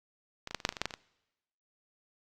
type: clicks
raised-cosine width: 0.2 ms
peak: -21 / -21 / -14 / -28 / -8 / -12 / -26 / -21 / -11 / -13 / -24 / -22 dBFS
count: 12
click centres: 0.474 / 0.51 / 0.547 / 0.602 / 0.651 / 0.691 / 0.725 / 0.768 / 0.816 / 0.856 / 0.908 / 0.939 s
effects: noise-tail reverb RT60 1.0 s tail -23 dB re dry + Opus 48 kbps